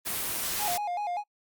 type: noise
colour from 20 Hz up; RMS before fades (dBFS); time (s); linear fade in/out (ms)
white; -31; 0.05-0.78; 20
type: tone with vibrato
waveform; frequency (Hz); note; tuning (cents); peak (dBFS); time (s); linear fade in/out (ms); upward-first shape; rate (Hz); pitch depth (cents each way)
triangle; 766; G5; -40; -27; 0.58-1.24; 50; square; 5.1; 140
effects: noise-tail reverb RT60 0.1 s tail -26 dB re dry + Opus 32 kbps